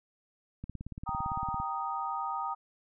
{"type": "click train", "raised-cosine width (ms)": 5, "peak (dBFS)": -27, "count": 18, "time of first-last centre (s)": [0.64, 1.6], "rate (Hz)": 17.7}
{"type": "chord", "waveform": "sine", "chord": "Eb major", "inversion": "first", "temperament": "equal", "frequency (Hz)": [784, 932.3, 1244.5], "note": ["G5", "Bb5", "Eb6"], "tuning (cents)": [0, 0, 0], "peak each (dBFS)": [-37, -36, -35], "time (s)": [1.06, 2.55], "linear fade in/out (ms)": 20}
{"effects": []}